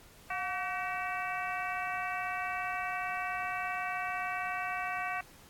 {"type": "harmonic tone with a mistuned harmonic", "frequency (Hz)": 380.2, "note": "F#4", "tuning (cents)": 47, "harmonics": [2, 3, 4, 5, 6, 7], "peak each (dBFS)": [-37, -39, -40, -41, -42, -42], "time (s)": [0.3, 5.21], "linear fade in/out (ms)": 5, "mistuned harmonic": 2, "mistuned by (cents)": -83, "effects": ["pink hiss -57 dBFS RMS until 5.49 s", "AAC 64 kbps"]}